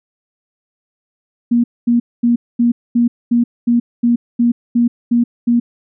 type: tone bursts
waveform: sine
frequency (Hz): 237.6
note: A#3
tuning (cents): +33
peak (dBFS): -9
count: 12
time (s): 1.51-5.6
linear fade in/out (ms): 10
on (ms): 130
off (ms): 230
effects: none